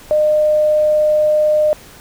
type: tone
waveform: sine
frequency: 608 Hz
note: D#5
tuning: 40 cents flat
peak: -10 dBFS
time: 0.11-1.73 s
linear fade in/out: 0 ms
effects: pink hiss -40 dBFS RMS until 2 s